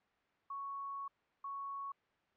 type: tone bursts at uneven times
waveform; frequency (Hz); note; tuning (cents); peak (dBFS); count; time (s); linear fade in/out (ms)
sine; 1110; C#6; +2; -40; 2; 0.5-1.08 / 1.44-1.92; 5
effects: white hiss -74 dBFS RMS until 2.36 s + low-pass 2000 Hz 12 dB/octave